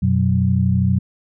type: tone cluster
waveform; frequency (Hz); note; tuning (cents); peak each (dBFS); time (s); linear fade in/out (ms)
sine; 91.8 / 124.3 / 186.7; F#2 / B2 / F#3; -13 / +12 / +16; -18; 0.02-0.99; 10
effects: none